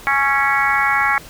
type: harmonic tone with a mistuned harmonic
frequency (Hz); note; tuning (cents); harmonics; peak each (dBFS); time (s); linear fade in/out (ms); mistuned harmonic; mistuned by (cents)
277.2; C#4; 0; 3 / 4 / 5 / 6 / 7 / 8; -21 / -21 / -21 / -21 / -21 / -21; 0.07-1.18; 0; 5; -23
effects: pink hiss -39 dBFS RMS until 1.29 s